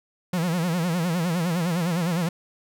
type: tone with vibrato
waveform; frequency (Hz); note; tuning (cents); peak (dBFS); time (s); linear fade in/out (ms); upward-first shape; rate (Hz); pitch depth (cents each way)
45% pulse; 171.5; F3; -31; -22; 0.33-2.29; 5; sine; 9.8; 120
effects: none